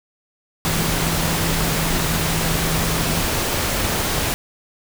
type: tone in noise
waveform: sine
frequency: 163.7 Hz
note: E3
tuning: 12 cents flat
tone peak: -24 dBFS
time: 0.67-3.21 s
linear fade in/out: 0 ms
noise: pink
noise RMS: -21 dBFS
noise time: 0.65-4.34 s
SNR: -6 dB
effects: none